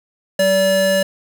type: tone pair together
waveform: square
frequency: 192.22 / 576 Hz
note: G3 / D5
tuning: -34 / -34 cents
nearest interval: octave + perfect fifth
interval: 1900 cents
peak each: -23 / -14 dBFS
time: 0.39-1.03 s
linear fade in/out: 5 ms
effects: none